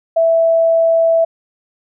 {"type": "tone", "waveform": "sine", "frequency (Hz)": 659.3, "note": "E5", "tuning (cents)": 0, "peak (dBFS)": -9, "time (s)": [0.16, 1.25], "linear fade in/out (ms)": 10, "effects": []}